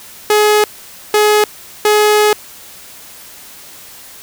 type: tone bursts at uneven times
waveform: sawtooth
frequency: 421.7 Hz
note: G#4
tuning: 26 cents sharp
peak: -4 dBFS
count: 3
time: 0.3-0.64 / 1.14-1.44 / 1.85-2.33 s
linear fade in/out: 2 ms
effects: white hiss -36 dBFS RMS until 4.22 s